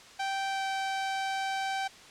sawtooth tone with pitch glide, 780 to 775.1 Hz, G5 to G5, -9 to -20 cents, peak -26 dBFS, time 0.19-1.88 s, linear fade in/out 10 ms, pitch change -11 cents, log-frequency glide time 0.49-0.64 s, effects white hiss -51 dBFS RMS until 2.1 s + low-pass 6000 Hz 12 dB/octave

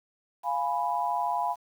sine chord, F diminished, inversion none, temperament equal, 698.5 / 830.6 / 987.8 Hz, F5 / Ab5 / Cb6, 0 / 0 / 0 cents, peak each -31 / -30 / -29 dBFS, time 0.43-1.56 s, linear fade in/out 50 ms, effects 9-bit

